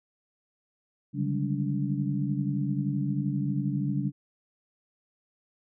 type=tone cluster; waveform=sine; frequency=140 / 150.2 / 190.6 / 203.2 / 288.3 Hz; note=C#3 / D3 / G3 / G#3 / D4; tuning=+18 / +39 / -48 / -38 / -32 cents; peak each=-29 / -37 / -32 / -34 / -33 dBFS; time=1.13-4.12 s; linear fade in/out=50 ms; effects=none